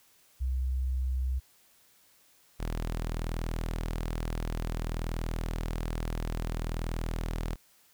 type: tone pair in turn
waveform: sine / sawtooth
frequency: 64.4 / 40.57 Hz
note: C2 / E1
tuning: -27 / -27 cents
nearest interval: minor sixth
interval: 800 cents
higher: first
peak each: -27 dBFS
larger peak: neither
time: 0.4-1.4 / 2.59-7.56 s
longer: second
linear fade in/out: 20 ms
effects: white hiss -63 dBFS RMS until 7.93 s